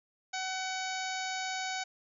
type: harmonic tone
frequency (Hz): 753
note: F#5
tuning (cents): +30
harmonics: 1 / 2 / 3 / 4 / 5 / 6 / 7 / 8 / 9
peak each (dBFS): -37 / -40 / -41 / -47 / -44 / -45 / -47 / -47 / -45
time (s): 0.33-1.84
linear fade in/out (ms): 10
effects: none